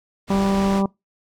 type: low-pass noise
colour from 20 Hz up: pink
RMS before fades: -31 dBFS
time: 0.27-0.83 s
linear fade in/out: 50 ms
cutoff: 6100 Hz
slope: 12 dB/octave
type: harmonic tone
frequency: 196 Hz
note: G3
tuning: in tune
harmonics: 1 / 2 / 3 / 4 / 5 / 6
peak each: -18 / -26 / -28 / -30 / -30 / -34 dBFS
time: 0.3-0.86 s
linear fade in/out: 2 ms
effects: noise-tail reverb RT60 0.2 s tail -24 dB re dry